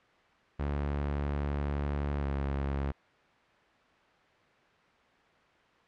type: tone with pitch glide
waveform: sawtooth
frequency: 71.8 to 69.47 Hz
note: D2 to C#2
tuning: -39 to +4 cents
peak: -26 dBFS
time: 0.59-2.92 s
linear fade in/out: 10 ms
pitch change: -57 cents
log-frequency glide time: 2.2-2.25 s
effects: white hiss -62 dBFS RMS until 5.87 s + low-pass 2000 Hz 12 dB/octave